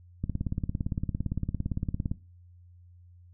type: click train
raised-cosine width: 5 ms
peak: -17 dBFS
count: 34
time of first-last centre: 0.24-2.115 s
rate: 17.6 Hz
effects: noise-tail reverb RT60 0.3 s tail -18 dB re dry + added 88 Hz sine -51 dBFS peak until 3.33 s